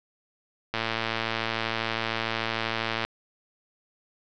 click train, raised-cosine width 0.3 ms, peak -11 dBFS, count 262, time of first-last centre 0.74-3.05 s, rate 113 Hz, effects resampled to 16000 Hz + 8-bit

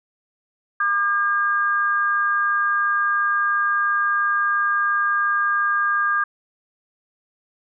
sine tone pair together, 1200 / 1617.1 Hz, D6 / G#6, +37 / -47 cents, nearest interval perfect fourth, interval 516 cents, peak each -20 dBFS, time 0.8-6.24 s, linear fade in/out 5 ms, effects none

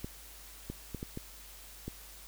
clicks, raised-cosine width 3 ms, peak -25 dBFS, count 6, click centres 0.045 / 0.7 / 0.947 / 1.029 / 1.174 / 1.88 s, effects added 50 Hz sine -54 dBFS peak until 2.27 s + white hiss -52 dBFS RMS until 2.27 s

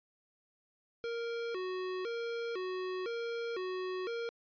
square tone with vibrato, 415.3 Hz, G#4, in tune, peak -36 dBFS, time 1.04-4.29 s, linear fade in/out 0 ms, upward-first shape square, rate 0.99 Hz, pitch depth 200 cents each way, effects resampled to 11025 Hz

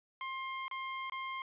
25% pulse tone with dropouts, 1060 Hz, C6, 22 cents sharp, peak -34 dBFS, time 0.21-1.42 s, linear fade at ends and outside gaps 1 ms, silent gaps 0.681-0.712 / 1.098-1.121 s, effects resampled to 8000 Hz + 12-bit

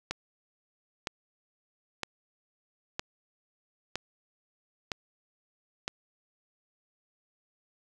click train, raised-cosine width 0.2 ms, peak -14 dBFS, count 7, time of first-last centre 0.11-5.879 s, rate 1.04 Hz, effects none

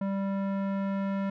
square tone with low-pass filter sweep, 196 Hz, G3, in tune, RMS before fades -30 dBFS, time 0.01-1.3 s, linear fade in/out 5 ms, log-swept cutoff 1100 to 1700 Hz, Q 0.88, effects none

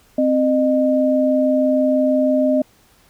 sine tone pair together, 261.6 / 612.2 Hz, C4 / D#5, 0 / -28 cents, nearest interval octave + minor third, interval 1472 cents, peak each -16 dBFS, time 0.18-2.62 s, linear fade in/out 5 ms, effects pink hiss -54 dBFS RMS until 3.09 s

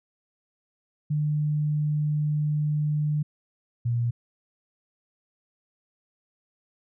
sine tone pair in turn, 150 / 119.06 Hz, D3 / A#2, +37 / +37 cents, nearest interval major third, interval 400 cents, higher first, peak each -22 dBFS, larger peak neither, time 1.1-3.23 / 3.85-4.11 s, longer first, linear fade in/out 10 ms, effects none

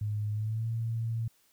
sine tone with pitch glide, 105.3 to 114.17 Hz, G#2 to A#2, +24 to -36 cents, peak -29 dBFS, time 0.01-1.28 s, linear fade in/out 5 ms, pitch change +140 cents, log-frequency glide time 0.32-0.68 s, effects white hiss -67 dBFS RMS until 1.52 s

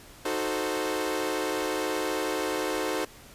sawtooth chord, D# diminished seventh, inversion none, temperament equal with one note detuned, 311.1 / 370 / 442.3 / 523.3 Hz, D#4 / F#4 / A4 / C5, 0 / 0 / +9 / 0 cents, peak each -29 dBFS, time 0.25-3.05 s, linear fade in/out 5 ms, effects pink hiss -50 dBFS RMS until 3.34 s + resampled to 32000 Hz

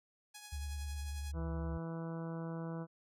5% pulse tone with tremolo, 835 Hz, G#5, 9 cents sharp, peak -36 dBFS, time 0.34-1.32 s, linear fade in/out 10 ms, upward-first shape triangle, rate 11 Hz, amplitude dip 50%
sine tone with vibrato, 72.5 Hz, D2, 22 cents flat, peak -38 dBFS, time 0.52-1.78 s, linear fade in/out 10 ms, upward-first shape square, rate 9.9 Hz, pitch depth 46 cents each way
harmonic tone, 164.81 Hz, E3, in tune, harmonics 1 / 2 / 3 / 4 / 5 / 6 / 7 / 8 / 9, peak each -40 / -47 / -48 / -52 / -57 / -54 / -58 / -58 / -59 dBFS, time 1.33-2.87 s, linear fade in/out 50 ms
effects none

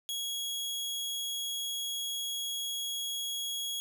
sawtooth tone, 3322 Hz, G#7, in tune, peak -30 dBFS, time 0.09-3.8 s, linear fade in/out 0 ms, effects none

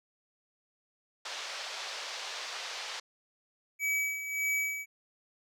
white band-pass noise, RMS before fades -40 dBFS, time 1.25-3 s, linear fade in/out 5 ms, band 510 to 5400 Hz, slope 24 dB/octave
square tone with tremolo, 2282 Hz, C#7, 50 cents sharp, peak -28 dBFS, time 3.79-4.86 s, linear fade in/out 50 ms, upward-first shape sine, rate 1.7 Hz, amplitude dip 65%
effects none

